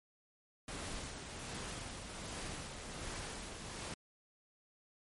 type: noise with tremolo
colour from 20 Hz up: pink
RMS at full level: -43 dBFS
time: 0.68-3.94 s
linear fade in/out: 2 ms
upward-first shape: sine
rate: 1.3 Hz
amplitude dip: 40%
effects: MP3 48 kbps